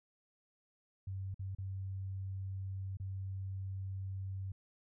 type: tone with dropouts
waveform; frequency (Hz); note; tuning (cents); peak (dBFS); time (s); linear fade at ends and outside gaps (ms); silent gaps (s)
sine; 96; G2; -36; -38; 1.07-4.52; 5; 1.344-1.393 / 1.55-1.584 / 2.971-2.999
effects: none